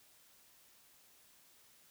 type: silence
effects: white hiss -65 dBFS RMS until 1.9 s